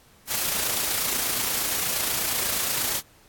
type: noise with amplitude modulation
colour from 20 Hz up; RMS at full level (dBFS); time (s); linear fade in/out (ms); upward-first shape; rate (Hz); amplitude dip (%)
white; -24; 0.27-3.02; 50; sine; 28.4; 35
effects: pink hiss -56 dBFS RMS until 3.28 s + AAC 64 kbps